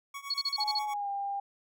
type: tone with tremolo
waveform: 25% pulse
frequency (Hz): 1118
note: C#6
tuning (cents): +14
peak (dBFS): -33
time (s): 0.14-0.94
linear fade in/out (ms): 5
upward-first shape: triangle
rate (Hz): 9.3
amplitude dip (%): 90
type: tone bursts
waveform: sine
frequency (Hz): 4359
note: C#8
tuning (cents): -30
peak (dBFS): -27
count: 7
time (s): 0.3-0.79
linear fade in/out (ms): 5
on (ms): 40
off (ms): 35
type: tone with pitch glide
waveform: sine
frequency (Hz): 843 to 798.9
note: G#5 to G5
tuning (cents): +26 to +33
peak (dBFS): -31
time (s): 0.58-1.4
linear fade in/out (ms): 5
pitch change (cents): -93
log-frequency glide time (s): 0.86-1.09
effects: none